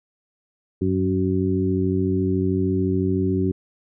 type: harmonic tone with a mistuned harmonic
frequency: 93.7 Hz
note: F#2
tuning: 22 cents sharp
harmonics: 1 / 2 / 3 / 4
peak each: -24 / -24 / -24 / -24 dBFS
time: 0.81-3.52 s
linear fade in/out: 10 ms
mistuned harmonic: 1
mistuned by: +33 cents
effects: none